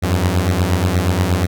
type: beating tone pair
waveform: sawtooth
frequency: 86.1 / 94.5 Hz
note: F2 / F#2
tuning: -24 / +37 cents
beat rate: 8.4 Hz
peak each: -13 dBFS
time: 0.02-1.47 s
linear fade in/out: 20 ms
effects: none